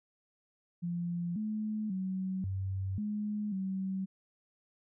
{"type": "tone with pitch steps", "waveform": "sine", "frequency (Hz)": [173.1, 214.6, 188.3, 95.8, 209.6, 190.7], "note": ["F3", "A3", "F#3", "G2", "G#3", "G3"], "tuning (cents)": [-15, -43, 31, -39, 16, -47], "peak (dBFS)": -32, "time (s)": [0.82, 4.06], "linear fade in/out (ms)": 20, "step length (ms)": 540, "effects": []}